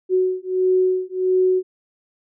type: beating tone pair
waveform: sine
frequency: 370 / 371.5 Hz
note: F#4 / F#4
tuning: 0 / +7 cents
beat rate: 1.5 Hz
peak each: -19 dBFS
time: 0.09-1.63 s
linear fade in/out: 50 ms
effects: none